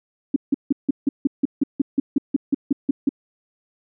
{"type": "tone bursts", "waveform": "sine", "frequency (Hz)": 277.1, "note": "C#4", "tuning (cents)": -1, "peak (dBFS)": -13, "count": 16, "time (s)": [0.34, 3.092], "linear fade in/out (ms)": 5, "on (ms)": 22, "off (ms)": 160, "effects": []}